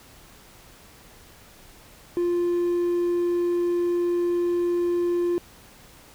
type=tone; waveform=triangle; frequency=349.2 Hz; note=F4; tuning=in tune; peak=-18 dBFS; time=2.17-5.38 s; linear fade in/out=0 ms; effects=tanh soft clip ceiling -14 dBFS + pink hiss -50 dBFS RMS until 6.14 s